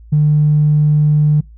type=tone with tanh clipping; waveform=triangle; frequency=150 Hz; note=D3; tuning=37 cents sharp; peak=-8 dBFS; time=0.12-1.41 s; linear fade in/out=10 ms; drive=4 dB; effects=noise-tail reverb RT60 0.2 s tail -24 dB re dry + added 56 Hz sine -36 dBFS peak until 1.57 s